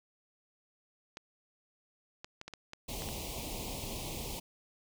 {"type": "clicks", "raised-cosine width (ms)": 0.2, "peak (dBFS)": -26, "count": 8, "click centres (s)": [1.171, 2.245, 2.414, 2.48, 2.537, 2.734, 3.021, 3.088]}
{"type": "band-stop noise", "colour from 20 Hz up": "pink", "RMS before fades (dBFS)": -40, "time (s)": [2.88, 4.4], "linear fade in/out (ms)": 10, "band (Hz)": [1000, 2300], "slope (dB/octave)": 48}
{"effects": []}